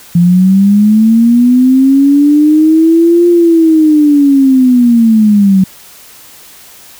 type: linear two-way sweep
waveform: sine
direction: up then down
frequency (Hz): 170.2 to 349.2 to 186.5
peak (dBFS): -3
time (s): 0.15-5.64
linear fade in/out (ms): 5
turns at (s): 3.28
effects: white hiss -36 dBFS RMS until 6.99 s